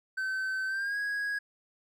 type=tone with pitch glide; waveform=triangle; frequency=1535 to 1654.7 Hz; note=G6 to G#6; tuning=-37 to -7 cents; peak=-28 dBFS; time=0.17-1.39 s; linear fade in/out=10 ms; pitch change=+130 cents; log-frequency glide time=0.67-0.97 s; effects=none